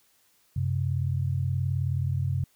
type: tone pair together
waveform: sine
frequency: 94 / 132.94 Hz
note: F#2 / C3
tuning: +28 / +28 cents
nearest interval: tritone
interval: 600 cents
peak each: -27 dBFS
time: 0.56-2.44 s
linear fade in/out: 5 ms
effects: white hiss -65 dBFS RMS until 2.55 s